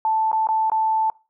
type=tone with dropouts; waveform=sine; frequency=880 Hz; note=A5; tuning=in tune; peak=-17 dBFS; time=0.05-1.1 s; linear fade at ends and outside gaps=1 ms; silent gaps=0.316-0.329 / 0.471-0.488 / 0.699-0.718 s; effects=noise-tail reverb RT60 0.3 s tail -23 dB re dry